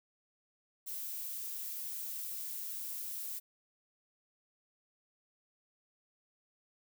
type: noise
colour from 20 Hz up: violet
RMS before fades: -41 dBFS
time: 0.86-3.4 s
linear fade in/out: 20 ms
effects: none